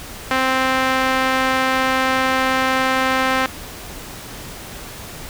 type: tone with band-pass filter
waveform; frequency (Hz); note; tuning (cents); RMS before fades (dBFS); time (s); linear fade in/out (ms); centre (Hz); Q
sawtooth; 261.6; C4; 0; -18; 0.31-3.46; 2; 1600; 0.92
effects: pink hiss -34 dBFS RMS until 5.29 s